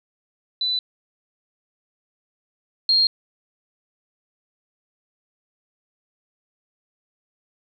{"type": "tone pair in turn", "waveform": "sine", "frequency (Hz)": [3990, 4227], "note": ["B7", "C8"], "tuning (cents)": [17, 17], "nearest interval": "minor second", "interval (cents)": 100, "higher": "second", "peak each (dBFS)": [-20, -14], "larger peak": "second", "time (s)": [[0.61, 0.79], [2.89, 3.07]], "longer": "neither", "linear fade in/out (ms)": 2, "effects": []}